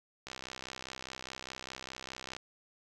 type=click train; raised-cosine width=0.2 ms; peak=-24 dBFS; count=137; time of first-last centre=0.27-2.366 s; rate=64.9 Hz; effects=none